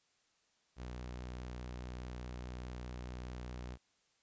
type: tone with vibrato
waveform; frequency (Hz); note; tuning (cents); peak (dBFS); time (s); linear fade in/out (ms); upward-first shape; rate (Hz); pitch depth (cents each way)
sawtooth; 61.6; B1; -4; -39; 0.76-3.78; 50; sine; 4.8; 11
effects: white hiss -75 dBFS RMS until 4.22 s + resampled to 16000 Hz